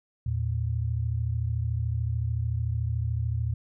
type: tone pair together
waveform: sine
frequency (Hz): 81.18 / 114.8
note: E2 / A#2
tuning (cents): -26 / -26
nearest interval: tritone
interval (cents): 600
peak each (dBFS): -29 / -27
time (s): 0.26-3.54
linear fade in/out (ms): 5
effects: none